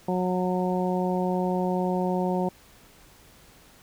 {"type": "harmonic tone", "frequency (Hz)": 182.4, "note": "F#3", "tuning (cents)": -24, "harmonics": [1, 2, 3, 4, 5], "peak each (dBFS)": [-26, -29, -31, -32, -33], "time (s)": [0.08, 2.49], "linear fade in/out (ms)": 5, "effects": ["pink hiss -54 dBFS RMS until 3.82 s"]}